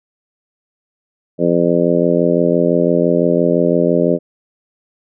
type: harmonic tone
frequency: 85.9 Hz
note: F2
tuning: 28 cents flat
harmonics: 2 / 3 / 4 / 5 / 6 / 7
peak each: -18 / -18 / -18 / -18 / -18 / -18 dBFS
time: 1.38-4.19 s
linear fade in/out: 50 ms
effects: none